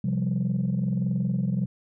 sine chord, C suspended fourth, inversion none, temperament equal, 130.81 / 174.61 / 196 Hz, C3 / F3 / G3, 0 / 0 / 0 cents, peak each -26 dBFS, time 0.04-1.66 s, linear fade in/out 5 ms, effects tanh soft clip ceiling -18 dBFS

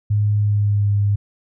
sine tone with pitch glide, 104.2 to 101.82 Hz, G#2 to G#2, +6 to -34 cents, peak -14 dBFS, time 0.1-1.16 s, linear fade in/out 10 ms, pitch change -40 cents, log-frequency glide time 0.35-0.94 s, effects none

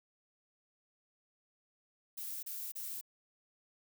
violet noise bursts, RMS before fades -42 dBFS, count 3, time 2.17-3.012 s, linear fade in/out 10 ms, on 260 ms, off 31 ms, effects none

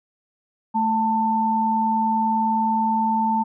sine tone pair together, 220 / 890.2 Hz, A3 / A5, 0 / +20 cents, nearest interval 2 octaves, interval 2420 cents, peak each -23 / -19 dBFS, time 0.74-3.44 s, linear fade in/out 20 ms, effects none

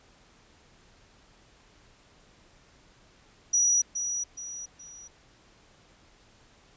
sine tone with echo, 5830 Hz, F#8, 26 cents flat, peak -20 dBFS, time 3.53-3.82 s, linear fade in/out 10 ms, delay 420 ms, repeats 3, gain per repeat -8 dB, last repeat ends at 5.08 s, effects pink hiss -59 dBFS RMS until 6.76 s + resampled to 16000 Hz

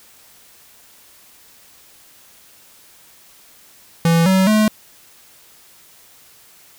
square tone with pitch steps, 166.7 / 189.29 / 214.9 Hz, E3 / F#3 / A3, +20 / +40 / -41 cents, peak -12 dBFS, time 4.05-4.68 s, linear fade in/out 2 ms, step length 210 ms, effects white hiss -48 dBFS RMS until 6.78 s

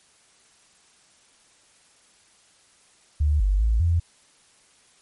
sine tone with pitch steps, 74.2 / 48.95 / 55.4 / 84.7 Hz, D2 / G1 / A1 / E2, +18 / -2 / +13 / +48 cents, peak -17 dBFS, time 3.2-4 s, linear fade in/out 10 ms, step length 200 ms, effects white hiss -58 dBFS RMS until 5.01 s + MP3 48 kbps

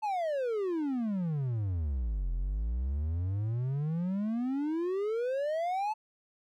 triangle exponential two-way sweep, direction down then up, 882 to 41.49 to 882 Hz, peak -27 dBFS, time 0.02-5.94 s, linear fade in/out 20 ms, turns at 2.31 s, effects none

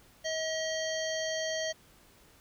harmonic tone, 637 Hz, D#5, 41 cents sharp, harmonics 1 / 3 / 5 / 7 / 9 / 10, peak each -33 / -38 / -40 / -41 / -43 / -43 dBFS, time 0.24-1.73 s, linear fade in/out 20 ms, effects pink hiss -60 dBFS RMS until 2.4 s

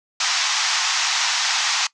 white band-pass noise, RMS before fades -21 dBFS, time 0.2-1.87 s, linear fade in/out 5 ms, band 770 to 6600 Hz, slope 48 dB/octave, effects noise-tail reverb RT60 0.1 s tail -20 dB re dry

